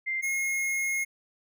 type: tone pair in turn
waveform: sine / square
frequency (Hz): 2093 / 2154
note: C7 / C7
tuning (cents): 0 / +50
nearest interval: unison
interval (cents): 50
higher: second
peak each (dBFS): -27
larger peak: neither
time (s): 0.06-0.22 / 0.22-1.05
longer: second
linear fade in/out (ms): 20
effects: none